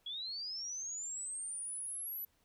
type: linear sweep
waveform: sine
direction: up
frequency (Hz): 3296 to 12000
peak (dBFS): -39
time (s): 0.06-2.25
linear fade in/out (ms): 5
effects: pink hiss -74 dBFS RMS until 2.44 s